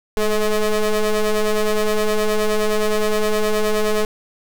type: ring-modulated tone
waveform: 35% pulse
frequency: 212.2 Hz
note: G#3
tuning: 38 cents sharp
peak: -11 dBFS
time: 0.17-4.05 s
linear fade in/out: 2 ms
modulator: 217 Hz
effects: none